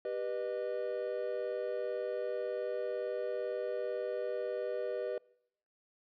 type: chord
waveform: triangle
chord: G augmented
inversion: none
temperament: just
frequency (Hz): 392 / 490 / 612.5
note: G4 / B4 / D#5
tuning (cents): 0 / -14 / -27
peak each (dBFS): -38 / -35 / -37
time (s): 0.05-5.18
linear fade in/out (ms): 2
effects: noise-tail reverb RT60 0.7 s tail -24 dB re dry + resampled to 11025 Hz